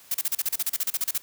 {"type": "noise bursts", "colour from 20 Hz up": "blue", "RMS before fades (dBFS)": -25, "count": 16, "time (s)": [0.11, 1.179], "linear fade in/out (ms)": 5, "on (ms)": 34, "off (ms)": 35, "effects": ["white hiss -52 dBFS RMS until 1.22 s"]}